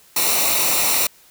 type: noise with comb filter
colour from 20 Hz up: white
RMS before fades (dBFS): -18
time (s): 0.16-1.07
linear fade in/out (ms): 5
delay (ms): 0.61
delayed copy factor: -0.65
effects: white hiss -51 dBFS RMS until 1.3 s